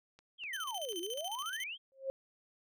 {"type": "click train", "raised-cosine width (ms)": 0.2, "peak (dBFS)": -40, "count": 6, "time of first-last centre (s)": [0.19, 1.425], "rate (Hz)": 4.05}
{"type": "exponential two-way sweep", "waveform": "sine", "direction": "down then up", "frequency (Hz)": [3322, 326.5, 3322], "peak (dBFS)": -39, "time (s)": [0.38, 1.78], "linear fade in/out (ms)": 50, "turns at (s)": 0.99}
{"type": "tone with tremolo", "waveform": "sawtooth", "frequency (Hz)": 3080, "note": "G7", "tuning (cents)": -31, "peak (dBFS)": -35, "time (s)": [0.53, 1.64], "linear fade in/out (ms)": 5, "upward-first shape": "square", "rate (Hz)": 14, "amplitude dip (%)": 75}
{"type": "tone with exponential growth", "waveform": "sine", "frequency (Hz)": 536, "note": "C5", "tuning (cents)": 42, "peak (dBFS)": -30, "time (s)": [1.92, 2.1], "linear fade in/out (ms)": 0, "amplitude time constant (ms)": 38}
{"effects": []}